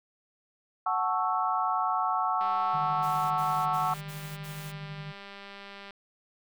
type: chord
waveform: sine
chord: F# minor seventh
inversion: none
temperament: equal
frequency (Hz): 740 / 880 / 1108.7 / 1318.5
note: F#5 / A5 / C#6 / E6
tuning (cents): 0 / 0 / 0 / 0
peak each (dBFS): -30 / -32 / -30 / -31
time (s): 0.86-3.94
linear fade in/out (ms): 5
type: click train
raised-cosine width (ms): 0.3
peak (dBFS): -29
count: 697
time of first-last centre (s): 2.41-5.907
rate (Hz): 199
type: tone with tremolo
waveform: sine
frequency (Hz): 152.4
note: D#3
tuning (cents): -36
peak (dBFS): -35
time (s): 2.73-5.13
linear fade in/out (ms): 20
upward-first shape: triangle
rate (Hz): 12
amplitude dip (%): 60
type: noise bursts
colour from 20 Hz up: white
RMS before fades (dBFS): -48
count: 5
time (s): 3.02-4.722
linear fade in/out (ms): 20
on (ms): 290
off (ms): 63
effects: none